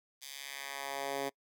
10% pulse tone with high-pass filter sweep, 138.7 Hz, C#3, 1 cent sharp, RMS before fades -40 dBFS, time 0.21-1.3 s, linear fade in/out 20 ms, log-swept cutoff 4300 to 320 Hz, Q 0.98, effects noise-tail reverb RT60 0.1 s tail -25 dB re dry

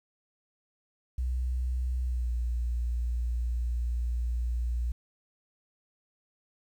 sine tone with pitch glide, 62.6 to 59.53 Hz, B1 to A#1, +24 to +37 cents, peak -27 dBFS, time 1.18-4.92 s, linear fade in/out 5 ms, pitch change -87 cents, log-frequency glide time 2.04-2.3 s, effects 10-bit

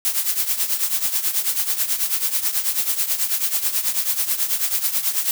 blue noise with tremolo, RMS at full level -18 dBFS, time 0.05-5.31 s, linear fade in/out 0 ms, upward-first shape triangle, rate 9.2 Hz, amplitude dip 80%, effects none

